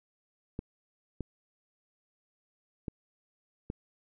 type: clicks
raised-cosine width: 3 ms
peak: -22 dBFS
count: 4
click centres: 0.591 / 1.207 / 2.882 / 3.701 s
effects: none